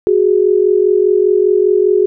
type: tone pair together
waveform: sine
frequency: 370 / 415 Hz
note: F#4 / G#4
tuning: 0 / -1 cents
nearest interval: major second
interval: 199 cents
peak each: -11 dBFS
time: 0.07-2.06 s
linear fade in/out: 0 ms
effects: none